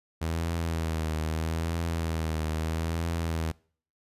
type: tone with vibrato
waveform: sawtooth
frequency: 81 Hz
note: E2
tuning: 30 cents flat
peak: -24 dBFS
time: 0.21-3.52 s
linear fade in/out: 10 ms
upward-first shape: triangle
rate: 0.78 Hz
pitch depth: 63 cents each way
effects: noise-tail reverb RT60 0.5 s tail -24 dB re dry + resampled to 32000 Hz